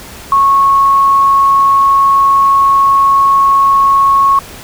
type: tone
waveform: sine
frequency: 1100 Hz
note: C#6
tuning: 14 cents flat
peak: -5 dBFS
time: 0.32-4.39 s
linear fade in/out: 2 ms
effects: pink hiss -31 dBFS RMS until 4.63 s